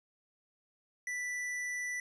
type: tone with hard clipping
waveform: sine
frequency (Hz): 1975.5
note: B6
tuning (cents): 0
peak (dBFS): -36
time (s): 1.07-2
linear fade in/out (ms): 2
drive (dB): 16
effects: resampled to 22050 Hz